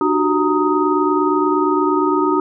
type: tone cluster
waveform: sine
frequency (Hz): 299.8 / 368.5 / 388.3 / 926 / 1252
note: D4 / F#4 / G4 / A#5 / D#6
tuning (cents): +36 / -7 / -16 / -12 / +10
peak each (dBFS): -18 / -18 / -27 / -21 / -20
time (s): 0.01-2.4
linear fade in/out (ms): 2
effects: none